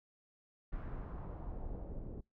brown noise with low-pass filter sweep, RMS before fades -43 dBFS, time 0.72-2.21 s, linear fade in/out 10 ms, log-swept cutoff 1600 to 470 Hz, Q 1.4, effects noise-tail reverb RT60 0.2 s tail -26 dB re dry

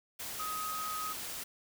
sine tone in noise, 1259 Hz, D#6, 20 cents sharp, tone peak -36 dBFS, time 0.39-1.13 s, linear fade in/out 10 ms, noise white, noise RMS -41 dBFS, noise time 0.19-1.44 s, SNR +2 dB, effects none

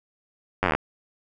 slowing click train, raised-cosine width 0.5 ms, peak -6 dBFS, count 11, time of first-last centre 0.63-0.75 s, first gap 10 ms, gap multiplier 1.04, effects none

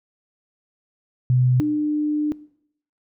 sine tone pair in turn, 126.1 / 299.9 Hz, B2 / D4, +36 / +36 cents, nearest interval octave + minor third, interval 1500 cents, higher second, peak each -14 / -18 dBFS, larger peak first, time 1.3-1.6 / 1.6-2.32 s, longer second, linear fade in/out 0 ms, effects noise-tail reverb RT60 0.7 s tail -21 dB re dry

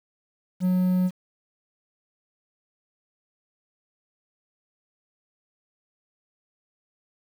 triangle tone, 182.9 Hz, F#3, 20 cents flat, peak -17 dBFS, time 0.6-1.11 s, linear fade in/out 50 ms, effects 8-bit

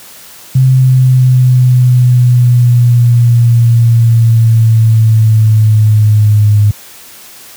sine linear sweep, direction down, 130.81 to 103.83 Hz, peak -3 dBFS, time 0.55-6.71 s, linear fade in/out 5 ms, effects white hiss -34 dBFS RMS until 7.56 s + high-pass 60 Hz 12 dB/octave

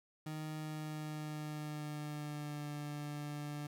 30% pulse tone with pitch glide, 154.8 to 147.3 Hz, D#3 to D3, -9 to +6 cents, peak -38 dBFS, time 0.26-3.67 s, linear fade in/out 5 ms, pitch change -85 cents, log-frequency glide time 0.56-2.69 s, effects none

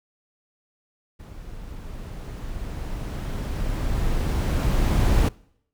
brown noise with level ramp, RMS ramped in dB -40 to -17 dBFS, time 1.19-5.29 s, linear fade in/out 10 ms, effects noise-tail reverb RT60 0.7 s tail -24 dB re dry

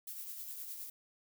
violet noise with tremolo, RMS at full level -43 dBFS, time 0.07-0.9 s, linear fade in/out 5 ms, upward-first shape triangle, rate 9.7 Hz, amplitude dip 45%, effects none

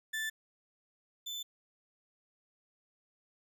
35% pulse tone pair in turn, 1760 / 3520 Hz, A6 / A7, 0 / 0 cents, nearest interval octave, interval 1200 cents, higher second, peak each -32 / -36 dBFS, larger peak first, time 0.13-0.3 / 1.26-1.43 s, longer neither, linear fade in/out 10 ms, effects none

